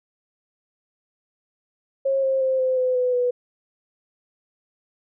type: tone with pitch steps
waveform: sine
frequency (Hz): 541 / 532.6 / 524.4 / 516.3 / 508.3 / 500.4 / 492.7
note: C#5 / C5 / C5 / C5 / B4 / B4 / B4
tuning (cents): -42 / +31 / +4 / -23 / +50 / +23 / -4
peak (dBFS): -18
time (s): 2.05-3.31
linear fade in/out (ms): 10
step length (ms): 180
effects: none